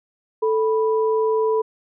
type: tone pair together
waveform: sine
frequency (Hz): 440.1 / 984.3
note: A4 / B5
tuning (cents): 0 / -6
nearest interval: octave + major second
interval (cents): 1394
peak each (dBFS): -17 / -25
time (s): 0.42-1.62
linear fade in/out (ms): 10
effects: none